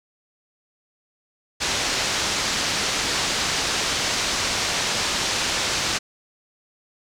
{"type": "low-pass noise", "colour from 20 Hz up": "white", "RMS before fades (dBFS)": -24, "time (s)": [1.6, 5.99], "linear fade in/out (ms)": 20, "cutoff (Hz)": 6500, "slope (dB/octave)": 24, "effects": []}